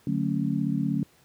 sine chord, D major seventh, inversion none, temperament just, 146.83 / 183.54 / 220.2 / 275.3 Hz, D3 / F#3 / A3 / C#4, 0 / -14 / +2 / -12 cents, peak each -29 dBFS, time 0.07-1.03 s, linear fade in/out 2 ms, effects pink hiss -60 dBFS RMS until 1.24 s + high-pass 80 Hz 12 dB/octave

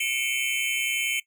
square tone cluster, 2184 / 2315 / 2416 / 2655 / 3072 Hz, C#7 / D7 / D7 / E7 / G7, -26 / -25 / +48 / +12 / -36 cents, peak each -30 / -31 / -34 / -35 / -31 dBFS, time 0-1.2 s, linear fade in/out 5 ms, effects noise-tail reverb RT60 0.1 s tail -19 dB re dry

